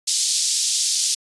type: band-pass noise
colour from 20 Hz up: pink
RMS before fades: -21 dBFS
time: 0.07-1.15 s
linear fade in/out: 10 ms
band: 4300 to 9200 Hz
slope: 24 dB/octave
effects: resampled to 24000 Hz